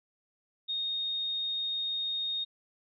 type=tone; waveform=sine; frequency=3707 Hz; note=A#7; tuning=10 cents flat; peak=-30 dBFS; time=0.68-2.45 s; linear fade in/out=20 ms; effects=none